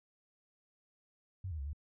sine tone with pitch steps, 93.8 / 79.2 / 68.6 / 74 Hz, F#2 / D#2 / C#2 / D2, +24 / +31 / -17 / +14 cents, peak -37 dBFS, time 1.44-1.732 s, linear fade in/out 5 ms, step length 73 ms, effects none

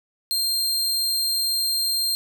sawtooth tone, 4186 Hz, C8, in tune, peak -18 dBFS, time 0.31-2.15 s, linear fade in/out 0 ms, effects none

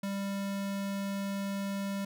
square tone, 197.8 Hz, G3, 16 cents sharp, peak -33 dBFS, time 0.03-2.05 s, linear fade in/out 5 ms, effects none

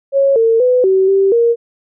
sine tone with pitch steps, 550 / 454 / 501 / 380.7 / 389.8 / 467.9 Hz, C#5 / A#4 / B4 / F#4 / G4 / A#4, -14 / -46 / +25 / +49 / -10 / +6 cents, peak -8 dBFS, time 0.12-1.56 s, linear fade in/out 50 ms, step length 240 ms, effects none

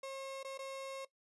35% pulse tone with dropouts, 539 Hz, C#5, 49 cents flat, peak -40 dBFS, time 0.03-1.05 s, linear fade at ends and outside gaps 5 ms, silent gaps 0.431-0.446 / 0.577-0.589 s, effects noise-tail reverb RT60 0.1 s tail -18 dB re dry + resampled to 24000 Hz

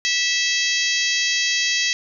harmonic tone with a mistuned harmonic, 654 Hz, E5, 14 cents flat, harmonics 3 / 4 / 5 / 6 / 7 / 8 / 9 / 10, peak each -24 / -25 / -26 / -27 / -27 / -28 / -29 / -29 dBFS, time 0.05-1.93 s, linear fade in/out 0 ms, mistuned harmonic 5, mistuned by -15 cents, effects none

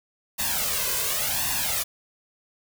white noise with flanger, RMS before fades -26 dBFS, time 0.38-1.84 s, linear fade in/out 20 ms, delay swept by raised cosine 1.1 to 1.98 ms, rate 0.91 Hz, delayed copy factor +0.85, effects none

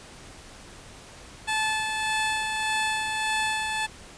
15% pulse tone with tremolo, 870 Hz, A5, 20 cents flat, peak -17 dBFS, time 1.47-3.87 s, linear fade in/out 20 ms, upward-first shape sine, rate 1.7 Hz, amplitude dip 35%, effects pink hiss -46 dBFS RMS until 4.17 s + resampled to 22050 Hz

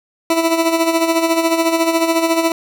20% pulse tone with tremolo, 329.6 Hz, E4, in tune, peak -6 dBFS, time 0.3-2.52 s, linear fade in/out 2 ms, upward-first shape sine, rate 14 Hz, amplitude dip 60%, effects 8-bit

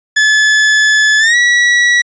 40% pulse tone with pitch glide, 1723 to 1934 Hz, A6 to B6, -37 to -37 cents, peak -6 dBFS, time 0.16-2.02 s, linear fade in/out 10 ms, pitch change +200 cents, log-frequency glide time 1.19-1.36 s, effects resampled to 16000 Hz

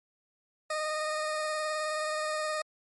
20% pulse tone with vibrato, 616 Hz, D#5, 17 cents flat, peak -25 dBFS, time 0.7-2.62 s, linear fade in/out 5 ms, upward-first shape sine, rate 19 Hz, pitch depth 16 cents each way, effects MP3 48 kbps

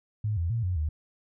sine tone with pitch steps, 106.4 / 84.5 / 115.6 / 90.8 / 76.7 Hz, G#2 / E2 / A#2 / F#2 / D#2, +42 / +43 / -14 / -32 / -24 cents, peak -25 dBFS, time 0.24-0.89 s, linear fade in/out 5 ms, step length 130 ms, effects none

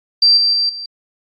sine tone with level steps, 4699 Hz, D8, in tune, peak -7 / -11 / -13 / -25 dBFS, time 0.22-0.86 s, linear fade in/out 5 ms, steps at 0.37 / 0.53 / 0.69 s, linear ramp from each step 5 ms, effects AAC 64 kbps

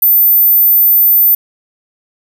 sine tone, 14080 Hz, A9, in tune, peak -5 dBFS, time 0.02-1.35 s, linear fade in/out 5 ms, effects none

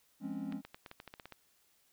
triangle chord, Db major seventh, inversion first, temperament just, 173.24 / 207.9 / 259.9 / 277.2 Hz, F3 / Ab3 / C4 / Db4, -14 / +2 / -11 / 0 cents, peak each -45 / -40 / -41 / -40 dBFS, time 0.2-0.62 s, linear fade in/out 50 ms
clicks, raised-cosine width 0.3 ms, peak -31 dBFS, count 11, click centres 0.524 / 0.65 / 0.745 / 0.862 / 0.914 / 1.001 / 1.077 / 1.139 / 1.198 / 1.256 / 1.323 s
effects white hiss -71 dBFS RMS until 1.92 s

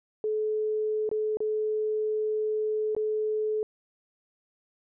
sine tone with dropouts, 430 Hz, A4, 40 cents flat, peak -25 dBFS, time 0.24-3.63 s, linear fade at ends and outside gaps 1 ms, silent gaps 1.091-1.114 / 1.371-1.404 / 2.95-2.965 s, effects none

